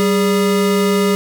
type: tone pair together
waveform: square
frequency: 193.49 / 410 Hz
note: G3 / G#4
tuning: -22 / -22 cents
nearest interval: octave + minor second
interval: 1300 cents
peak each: -16 dBFS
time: 0-1.15 s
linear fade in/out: 0 ms
effects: none

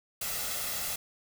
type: noise with comb filter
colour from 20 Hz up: white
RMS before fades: -34 dBFS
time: 0.21-0.96 s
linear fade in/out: 5 ms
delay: 1.5 ms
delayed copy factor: +0.55
effects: none

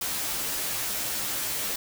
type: noise with comb filter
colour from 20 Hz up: white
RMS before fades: -30 dBFS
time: 0.01-1.76 s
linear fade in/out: 5 ms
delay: 12 ms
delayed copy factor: -0.95
effects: none

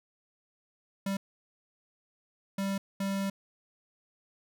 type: tone bursts at uneven times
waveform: square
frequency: 196 Hz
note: G3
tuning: in tune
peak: -30 dBFS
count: 3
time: 1.06-1.17 / 2.58-2.78 / 3-3.3 s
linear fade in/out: 5 ms
effects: none

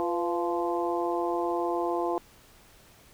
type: harmonic tone with a mistuned harmonic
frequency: 173.2 Hz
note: F3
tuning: 14 cents flat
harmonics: 2 / 3 / 4 / 5 / 6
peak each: -29 / -34 / -32 / -34 / -35 dBFS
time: 0-2.18 s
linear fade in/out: 0 ms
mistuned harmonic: 3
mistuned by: -64 cents
effects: pink hiss -56 dBFS RMS until 3.13 s

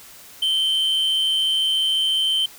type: tone with amplitude modulation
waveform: triangle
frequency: 3097 Hz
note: G7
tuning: 22 cents flat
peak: -14 dBFS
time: 0.42-2.46 s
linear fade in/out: 5 ms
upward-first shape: sine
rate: 160 Hz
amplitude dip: 45%
effects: white hiss -44 dBFS RMS until 2.58 s

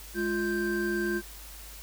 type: tone cluster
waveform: triangle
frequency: 209.7 / 348.7 / 1569 Hz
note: G#3 / F4 / G6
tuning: +17 / -3 / +1 cents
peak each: -31 / -27 / -31 dBFS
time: 0.14-1.22 s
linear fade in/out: 50 ms
effects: added 50 Hz sine -46 dBFS peak until 1.82 s + white hiss -47 dBFS RMS until 1.82 s

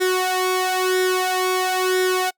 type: tone with flanger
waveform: sawtooth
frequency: 370 Hz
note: F#4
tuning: in tune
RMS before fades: -20 dBFS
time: 0-2.31 s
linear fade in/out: 20 ms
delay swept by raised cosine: 0.54 to 1.84 ms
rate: 1 Hz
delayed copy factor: +0.75
effects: noise-tail reverb RT60 0.1 s tail -25 dB re dry

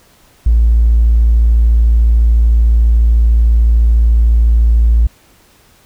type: tone with tanh clipping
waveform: triangle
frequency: 56.9 Hz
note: A#1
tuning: 41 cents flat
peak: -5 dBFS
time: 0.46-5.07 s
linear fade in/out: 5 ms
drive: 1 dB
effects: pink hiss -48 dBFS RMS until 5.85 s

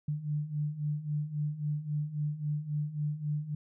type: beating tone pair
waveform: sine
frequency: 146.83 / 150.53 Hz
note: D3 / D3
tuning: 0 / +43 cents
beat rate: 3.7 Hz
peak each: -36 / -32 dBFS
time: 0.08-3.55 s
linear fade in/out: 5 ms
effects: none

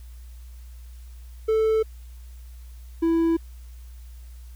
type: tone pair in turn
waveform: triangle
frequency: 440 / 330.5 Hz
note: A4 / E4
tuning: 0 / +5 cents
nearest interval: perfect fourth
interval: 495 cents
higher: first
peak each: -16 dBFS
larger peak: neither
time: 1.48-1.83 / 3.02-3.37 s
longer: neither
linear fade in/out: 10 ms
effects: added 60 Hz sine -39 dBFS peak until 4.55 s + white hiss -58 dBFS RMS until 4.55 s

